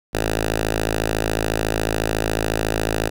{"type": "tone with notch filter", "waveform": "5% pulse", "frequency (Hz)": 54, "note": "A1", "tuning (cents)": -32, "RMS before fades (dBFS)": -22, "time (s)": [0.13, 3.1], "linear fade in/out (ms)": 20, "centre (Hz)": 190, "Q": 1.3, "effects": []}